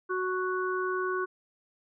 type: harmonic tone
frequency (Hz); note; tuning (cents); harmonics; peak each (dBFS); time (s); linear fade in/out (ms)
370; F#4; 0; 1 / 3 / 4; -30 / -33 / -34; 0.09-1.26; 20
effects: none